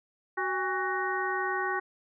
harmonic tone with a mistuned harmonic, 373.5 Hz, F#4, 16 cents sharp, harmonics 1 / 2 / 3 / 4 / 5, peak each -34 / -34 / -34 / -34 / -34 dBFS, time 0.37-1.8 s, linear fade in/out 10 ms, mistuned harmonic 2, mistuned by +140 cents, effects none

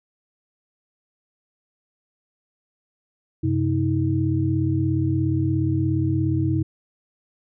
sine tone cluster, 95.8 / 132.8 / 317.5 Hz, G2 / C3 / D#4, -39 / +26 / +35 cents, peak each -23 dBFS, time 3.43-6.63 s, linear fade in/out 10 ms, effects none

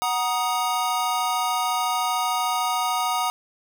square chord, D# minor, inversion first, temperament equal with one note detuned, 740 / 945.3 / 1244.5 Hz, F#5 / A#5 / D#6, 0 / +24 / 0 cents, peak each -27 dBFS, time 0.02-3.3 s, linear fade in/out 0 ms, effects none

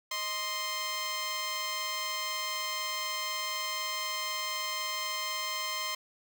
10% pulse tone pair together, 623.4 / 1047 Hz, D#5 / C6, +3 / +1 cents, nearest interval major sixth, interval 898 cents, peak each -33 / -24 dBFS, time 0.11-5.95 s, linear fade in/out 5 ms, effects none

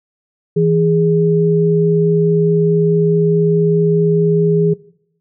sine tone pair together, 163.9 / 413 Hz, E3 / G#4, -10 / -10 cents, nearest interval octave + major third, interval 1600 cents, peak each -13 dBFS, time 0.56-4.74 s, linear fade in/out 10 ms, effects noise-tail reverb RT60 0.7 s tail -20 dB re dry

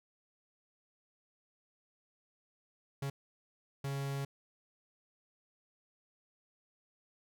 45% pulse tone bursts at uneven times, 138.59 Hz, C#3, in tune, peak -35 dBFS, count 2, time 3.02-3.1 / 3.84-4.25 s, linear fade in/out 5 ms, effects none

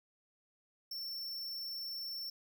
square tone, 5410 Hz, E8, 44 cents sharp, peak -40 dBFS, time 0.91-2.3 s, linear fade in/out 5 ms, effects none

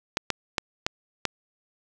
clicks, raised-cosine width 0.2 ms, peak -6 dBFS, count 5, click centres 0.171 / 0.303 / 0.582 / 0.865 / 1.253 s, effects none

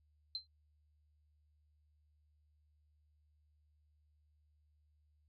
sine tone with exponential decay, 4107 Hz, C8, 33 cents flat, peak -34 dBFS, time 0.35-0.47 s, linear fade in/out 1 ms, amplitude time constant 24 ms, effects added 75 Hz sine -70 dBFS peak until 5.28 s + AAC 32 kbps

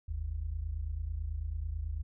sine tone pair together, 48.69 / 77.78 Hz, G1 / D#2, -11 / 0 cents, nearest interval minor sixth, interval 811 cents, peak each -37 / -35 dBFS, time 0.08-2.03 s, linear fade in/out 10 ms, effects none

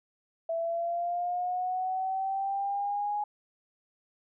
sine linear sweep, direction up, 659.3 to 834 Hz, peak -28 dBFS, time 0.49-3.24 s, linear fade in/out 5 ms, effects none

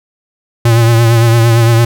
square tone with vibrato, 115.9 Hz, A#2, 10 cents flat, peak -6 dBFS, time 0.65-1.85 s, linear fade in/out 5 ms, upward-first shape triangle, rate 8.8 Hz, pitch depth 50 cents each way, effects none

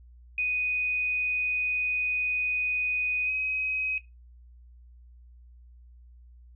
sine tone with pitch glide, 2489 to 2530 Hz, D#7 to D#7, 0 to +28 cents, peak -25 dBFS, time 0.38-3.98 s, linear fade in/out 2 ms, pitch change +28 cents, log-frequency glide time 3.25-3.31 s, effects noise-tail reverb RT60 0.2 s tail -17 dB re dry + added 60 Hz sine -49 dBFS peak until 6.55 s

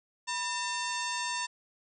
harmonic tone with a mistuned harmonic, 901 Hz, A5, 41 cents sharp, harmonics 1 / 2 / 3 / 4 / 5 / 6 / 7 / 8 / 9, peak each -35 / -38 / -40 / -41 / -42 / -43 / -43 / -44 / -45 dBFS, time 0.27-1.47 s, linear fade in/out 20 ms, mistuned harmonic 1, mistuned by +140 cents, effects none

